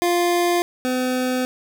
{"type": "tone pair in turn", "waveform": "25% pulse", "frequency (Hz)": [349.2, 254.1], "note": ["F4", "B3"], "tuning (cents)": [0, 49], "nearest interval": "tritone", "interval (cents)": 551, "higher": "first", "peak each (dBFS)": [-13, -16], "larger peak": "first", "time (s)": [[0.02, 0.62], [0.85, 1.45]], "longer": "neither", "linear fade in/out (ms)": 0, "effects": []}